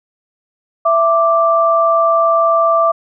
sine tone pair together, 664.1 / 1174.7 Hz, E5 / D6, +13 / 0 cents, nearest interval minor seventh, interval 987 cents, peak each -12 dBFS, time 0.85-2.92 s, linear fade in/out 10 ms, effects none

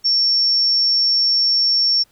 sine tone, 5460 Hz, F8, 40 cents flat, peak -13 dBFS, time 0.04-2.04 s, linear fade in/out 20 ms, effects pink hiss -58 dBFS RMS until 2.11 s

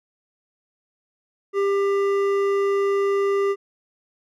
triangle tone with hard clipping, 397.5 Hz, G4, 24 cents sharp, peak -20 dBFS, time 1.53-3.56 s, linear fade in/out 50 ms, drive 14 dB, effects none

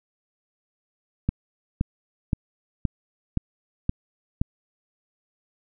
click train, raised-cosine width 5 ms, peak -9 dBFS, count 7, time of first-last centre 1.29-4.415 s, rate 1.92 Hz, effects none

